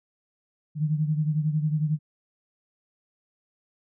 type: beating tone pair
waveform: sine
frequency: 151.4 / 162.4 Hz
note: D#3 / E3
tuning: -47 / -26 cents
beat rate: 11 Hz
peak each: -23 / -29 dBFS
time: 0.75-1.99 s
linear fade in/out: 50 ms
effects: none